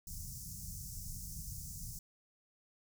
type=band-stop noise; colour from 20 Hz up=pink; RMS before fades=-45 dBFS; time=0.07-1.99 s; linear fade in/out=2 ms; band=180 to 5400 Hz; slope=48 dB/octave; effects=none